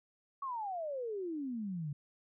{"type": "exponential sweep", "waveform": "sine", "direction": "down", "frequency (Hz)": [1134, 139.4], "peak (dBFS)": -36, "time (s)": [0.42, 1.93], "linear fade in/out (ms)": 5, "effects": []}